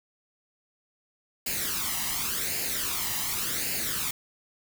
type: noise with flanger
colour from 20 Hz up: white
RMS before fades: -30 dBFS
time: 1.46-4.11 s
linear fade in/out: 5 ms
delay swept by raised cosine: 0.42 to 1.03 ms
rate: 0.89 Hz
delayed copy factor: +0.65
effects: none